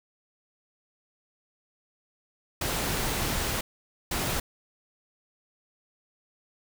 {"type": "noise bursts at uneven times", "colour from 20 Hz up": "pink", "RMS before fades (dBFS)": -29, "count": 2, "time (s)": [[2.61, 3.61], [4.11, 4.4]], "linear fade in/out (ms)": 5, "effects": []}